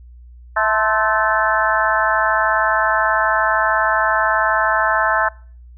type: harmonic tone with a mistuned harmonic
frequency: 218.4 Hz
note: A3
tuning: 13 cents flat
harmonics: 3 / 4 / 5 / 6 / 7 / 8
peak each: -21 / -21 / -21 / -21 / -21 / -21 dBFS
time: 0.56-5.29 s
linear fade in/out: 10 ms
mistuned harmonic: 5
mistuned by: -63 cents
effects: noise-tail reverb RT60 0.5 s tail -25 dB re dry + added 60 Hz sine -38 dBFS peak until 5.77 s